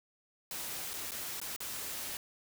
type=noise with dropouts; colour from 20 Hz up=white; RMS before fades=-40 dBFS; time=0.51-2.17 s; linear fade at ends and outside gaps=1 ms; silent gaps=0.934-0.938 / 1.109-1.118 / 1.401-1.415 / 1.563-1.604 s; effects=none